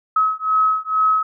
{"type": "beating tone pair", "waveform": "sine", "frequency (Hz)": [1280, 1282.2], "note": ["D#6", "E6"], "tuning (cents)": [49, -48], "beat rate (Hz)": 2.2, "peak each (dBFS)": -18, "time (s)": [0.16, 1.23], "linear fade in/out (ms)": 5, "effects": []}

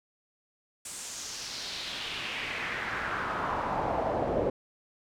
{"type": "noise with band-pass filter sweep", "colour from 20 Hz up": "brown", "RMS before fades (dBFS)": -33, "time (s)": [0.85, 4.5], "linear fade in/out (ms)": 5, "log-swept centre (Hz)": [8500, 500], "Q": 2.5, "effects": []}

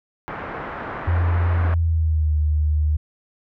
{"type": "low-pass noise", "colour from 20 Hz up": "white", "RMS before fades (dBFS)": -31, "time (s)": [0.28, 1.74], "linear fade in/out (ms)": 0, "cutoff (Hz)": 1600, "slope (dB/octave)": 24}
{"type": "tone with pitch glide", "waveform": "sine", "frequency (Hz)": [86.2, 75.91], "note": ["F2", "D#2"], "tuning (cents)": [-22, -42], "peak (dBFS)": -16, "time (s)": [1.07, 2.97], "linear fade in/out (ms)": 10, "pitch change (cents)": -220, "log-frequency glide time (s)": [1.58, 2.35]}
{"effects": []}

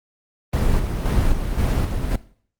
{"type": "noise with tremolo", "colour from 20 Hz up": "brown", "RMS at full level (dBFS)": -18, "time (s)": [0.53, 2.16], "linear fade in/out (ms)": 5, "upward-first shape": "square", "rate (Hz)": 1.9, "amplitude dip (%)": 45, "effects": ["noise-tail reverb RT60 0.5 s tail -17 dB re dry", "Opus 24 kbps"]}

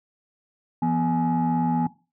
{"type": "tone cluster", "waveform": "sine", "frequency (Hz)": [168, 244.3, 841], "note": ["E3", "B3", "G#5"], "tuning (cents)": [33, -19, 22], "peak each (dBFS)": [-24, -22, -24], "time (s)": [0.82, 1.87], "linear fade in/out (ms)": 5, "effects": ["noise-tail reverb RT60 0.3 s tail -17 dB re dry", "tanh soft clip ceiling -15 dBFS"]}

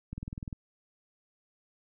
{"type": "click train", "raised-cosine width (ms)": 5, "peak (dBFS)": -25, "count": 9, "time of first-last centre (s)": [0.13, 0.528], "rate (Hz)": 20.1, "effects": []}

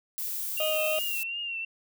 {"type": "noise", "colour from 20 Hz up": "violet", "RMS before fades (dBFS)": -33, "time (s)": [0.18, 1.23], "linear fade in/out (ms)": 0}
{"type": "tone with vibrato", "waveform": "sine", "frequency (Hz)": 2758, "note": "F7", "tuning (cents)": -22, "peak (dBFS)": -31, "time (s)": [0.57, 1.65], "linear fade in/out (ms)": 5, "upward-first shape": "triangle", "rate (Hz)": 2.7, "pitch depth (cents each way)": 63}
{"type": "harmonic tone", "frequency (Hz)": 622.3, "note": "D#5", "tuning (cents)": 0, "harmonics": [1, 2, 4, 5, 6], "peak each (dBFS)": [-27, -40, -40, -41, -49], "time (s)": [0.6, 0.99], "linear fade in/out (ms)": 2}
{"effects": []}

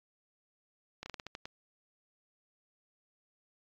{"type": "slowing click train", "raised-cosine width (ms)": 0.2, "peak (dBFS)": -24, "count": 8, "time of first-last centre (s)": [1.03, 1.455], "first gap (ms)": 30, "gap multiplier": 1.23, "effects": ["low-pass 6000 Hz 12 dB/octave", "AAC 32 kbps"]}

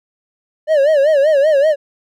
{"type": "tone with vibrato", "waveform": "triangle", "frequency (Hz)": 587.3, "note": "D5", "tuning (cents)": 0, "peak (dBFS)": -7, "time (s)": [0.67, 1.76], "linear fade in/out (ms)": 50, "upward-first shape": "sine", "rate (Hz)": 5.2, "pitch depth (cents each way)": 140, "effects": []}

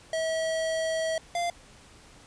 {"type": "tone pair in turn", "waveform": "square", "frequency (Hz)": [645, 693.2], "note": ["E5", "F5"], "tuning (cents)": [-38, -13], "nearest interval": "minor second", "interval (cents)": 125, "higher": "second", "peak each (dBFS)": -27, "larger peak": "neither", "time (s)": [[0.13, 1.18], [1.35, 1.5]], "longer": "first", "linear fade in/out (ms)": 2, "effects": ["pink hiss -53 dBFS RMS until 2.26 s", "resampled to 22050 Hz"]}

